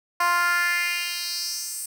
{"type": "tone with high-pass filter sweep", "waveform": "10% pulse", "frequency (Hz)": 349.2, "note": "F4", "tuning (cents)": 0, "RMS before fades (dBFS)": -25, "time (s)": [0.2, 1.86], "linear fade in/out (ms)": 5, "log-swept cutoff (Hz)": [920, 8800], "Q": 2.8, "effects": []}